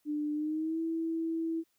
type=tone with pitch glide; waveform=sine; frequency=298.2 to 327.1 Hz; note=D4 to E4; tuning=+27 to -13 cents; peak=-30 dBFS; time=0.05-1.64 s; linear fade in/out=50 ms; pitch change=+160 cents; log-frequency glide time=0.33-0.8 s; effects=white hiss -75 dBFS RMS until 1.78 s